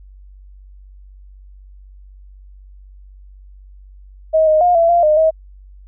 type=tone with pitch steps; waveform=sine; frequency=634 / 621 / 711 / 670 / 691 / 611 / 638 Hz; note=D#5 / D#5 / F5 / E5 / F5 / D#5 / D#5; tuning=+32 / -3 / +31 / +28 / -19 / -32 / +43 cents; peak=-9 dBFS; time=4.33-5.31 s; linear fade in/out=20 ms; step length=140 ms; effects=added 48 Hz sine -38 dBFS peak until 5.87 s